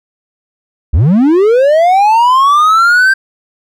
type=linear sweep; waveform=triangle; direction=up; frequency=57.2 to 1584 Hz; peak=-3 dBFS; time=0.93-3.14 s; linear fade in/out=10 ms; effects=none